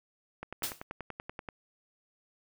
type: click train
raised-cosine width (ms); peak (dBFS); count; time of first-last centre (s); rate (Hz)
0.5; -24; 12; 0.43-1.488; 10.4
type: noise with exponential decay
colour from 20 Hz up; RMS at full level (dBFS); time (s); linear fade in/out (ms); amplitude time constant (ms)
white; -29; 0.63-0.83; 5; 42
effects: none